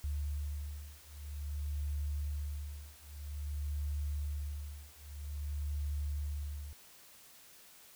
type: beating tone pair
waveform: sine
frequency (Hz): 72.7 / 73.21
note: D2 / D2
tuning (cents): -17 / -5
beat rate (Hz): 0.51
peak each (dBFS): -39 / -39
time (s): 0.04-6.73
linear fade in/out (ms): 0
effects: white hiss -58 dBFS RMS until 7.95 s